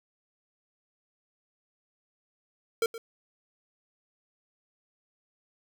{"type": "tone with echo", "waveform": "square", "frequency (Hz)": 456.7, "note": "A#4", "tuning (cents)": -36, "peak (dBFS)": -24, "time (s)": [2.82, 2.86], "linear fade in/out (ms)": 2, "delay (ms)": 120, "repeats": 1, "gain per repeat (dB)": -14, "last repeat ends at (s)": 2.98, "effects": []}